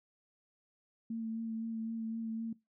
sine tone with vibrato, 225.3 Hz, A3, 41 cents sharp, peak -35 dBFS, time 1.1-2.53 s, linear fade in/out 5 ms, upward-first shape sine, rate 3.9 Hz, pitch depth 18 cents each way, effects noise-tail reverb RT60 0.2 s tail -21 dB re dry

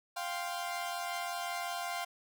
sawtooth chord, F suspended second, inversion none, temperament equal, 698.5 / 784 / 1046.5 Hz, F5 / G5 / C6, 0 / 0 / 0 cents, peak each -34 / -38 / -38 dBFS, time 0.16-2.05 s, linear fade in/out 10 ms, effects none

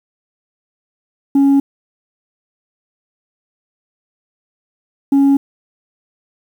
sine tone pair in turn, 277.2 / 277.2 Hz, C#4 / C#4, 0 / 0 cents, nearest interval unison, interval 0 cents, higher neither, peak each -5 dBFS, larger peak neither, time 1.35-1.6 / 5.12-5.37 s, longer neither, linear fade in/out 5 ms, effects tanh soft clip ceiling -7 dBFS + 7-bit

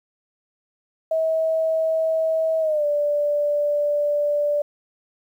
sine tone with pitch glide, 643 to 586.2 Hz, E5 to D5, -43 to -3 cents, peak -18 dBFS, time 1.11-4.62 s, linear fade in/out 5 ms, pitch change -160 cents, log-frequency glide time 2.6-2.85 s, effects 9-bit

